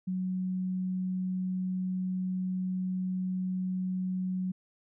sine tone, 185 Hz, F#3, in tune, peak -29 dBFS, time 0.07-4.52 s, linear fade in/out 10 ms, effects none

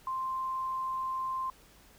sine tone, 1046.5 Hz, C6, in tune, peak -31 dBFS, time 0.07-1.5 s, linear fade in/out 2 ms, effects added 50 Hz sine -65 dBFS peak until 1.98 s + pink hiss -59 dBFS RMS until 1.98 s

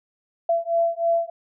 sine beating tone pair, 672 / 675.2 Hz, E5 / E5, +33 / +41 cents, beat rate 3.2 Hz, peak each -22 dBFS, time 0.49-1.3 s, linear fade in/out 5 ms, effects none

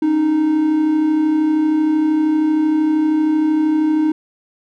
triangle tone pair together, 277.1 / 310 Hz, C#4 / D#4, -1 / -6 cents, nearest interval major second, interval 195 cents, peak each -22 / -11 dBFS, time 0.02-4.12 s, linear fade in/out 5 ms, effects none

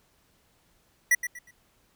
square tone with echo, 1949 Hz, B6, 23 cents flat, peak -18 dBFS, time 1.11-1.15 s, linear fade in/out 5 ms, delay 120 ms, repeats 3, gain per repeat -11 dB, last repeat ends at 1.51 s, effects pink hiss -66 dBFS RMS until 1.95 s

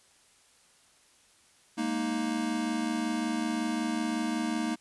square chord, Ab suspended second, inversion none, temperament equal, 207.7 / 233.1 / 311.1 Hz, Ab3 / Bb3 / Eb4, 0 / 0 / 0 cents, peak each -38 / -32 / -33 dBFS, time 1.77-4.76 s, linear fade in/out 20 ms, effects white hiss -62 dBFS RMS until 4.8 s + resampled to 24000 Hz

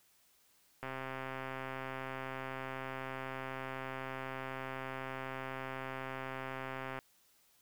click train, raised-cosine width 0.5 ms, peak -26 dBFS, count 814, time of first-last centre 0.83-6.989 s, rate 132 Hz, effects white hiss -69 dBFS RMS until 7.61 s

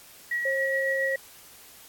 sine tone with tremolo, 1916 Hz, A#6, 47 cents sharp, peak -24 dBFS, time 0.31-1.16 s, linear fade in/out 5 ms, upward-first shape triangle, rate 7.2 Hz, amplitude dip 35%
sine tone, 537 Hz, C5, 45 cents sharp, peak -27 dBFS, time 0.45-1.16 s, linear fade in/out 5 ms
effects white hiss -50 dBFS RMS until 1.88 s + AAC 64 kbps

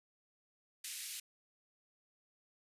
white band-pass noise, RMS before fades -45 dBFS, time 0.84-1.2 s, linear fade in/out 5 ms, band 2000 to 12000 Hz, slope 24 dB/octave, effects resampled to 32000 Hz

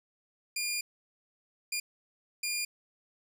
15% pulse tone bursts at uneven times, 2413 Hz, D7, 46 cents sharp, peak -24 dBFS, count 3, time 0.56-0.81 / 1.72-1.8 / 2.43-2.65 s, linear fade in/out 5 ms, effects none

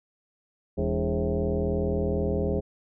sine tone with frequency modulation, 164.81 Hz, E3, in tune, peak -23 dBFS, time 0.77-2.61 s, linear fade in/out 20 ms, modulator 123 Hz, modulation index 3.3, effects none

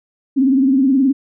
sine tone with vibrato, 267.2 Hz, C4, 36 cents sharp, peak -10 dBFS, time 0.36-1.13 s, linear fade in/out 20 ms, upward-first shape triangle, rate 19 Hz, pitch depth 120 cents each way, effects none

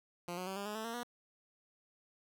10% pulse tone with pitch steps, 174.61 / 182.87 / 191.52 / 200.6 / 210.1 / 220 / 230.4 / 241.3 Hz, F3 / F#3 / G3 / G3 / G#3 / A3 / A#3 / B3, 0 / -20 / -40 / +40 / +20 / 0 / -20 / -40 cents, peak -31 dBFS, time 0.28-1.032 s, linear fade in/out 2 ms, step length 94 ms, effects none

